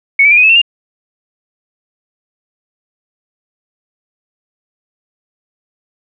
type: tone with pitch steps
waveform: sine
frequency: 2217 / 2306 / 2398 / 2494 / 2594 / 2698 / 2806 Hz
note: C#7 / D7 / D7 / D#7 / E7 / E7 / F7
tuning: 0 / -32 / +36 / +3 / -28 / +40 / +8 cents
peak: -4 dBFS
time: 0.19-0.617 s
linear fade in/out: 5 ms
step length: 61 ms
effects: none